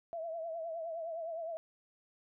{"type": "tone with vibrato", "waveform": "sine", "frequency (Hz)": 659.3, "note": "E5", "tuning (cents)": 0, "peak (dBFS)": -37, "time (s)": [0.13, 1.57], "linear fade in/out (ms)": 0, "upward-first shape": "triangle", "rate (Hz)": 9.7, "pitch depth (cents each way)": 80, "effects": []}